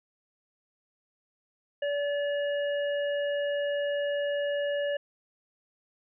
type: harmonic tone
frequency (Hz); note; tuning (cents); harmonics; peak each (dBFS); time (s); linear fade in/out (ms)
575; D5; -37; 1 / 3 / 5; -27 / -37 / -41; 1.82-4.97; 5
effects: none